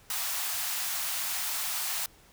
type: high-pass noise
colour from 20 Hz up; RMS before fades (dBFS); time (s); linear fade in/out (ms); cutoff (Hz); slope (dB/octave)
white; -32; 0.1-2.06; 2; 670; 48
effects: pink hiss -58 dBFS RMS until 2.32 s